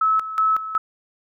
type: tone with tremolo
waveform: sine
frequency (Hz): 1298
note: E6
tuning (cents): -27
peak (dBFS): -15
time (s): 0.01-0.78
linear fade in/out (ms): 5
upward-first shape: square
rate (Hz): 2.7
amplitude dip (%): 75
effects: none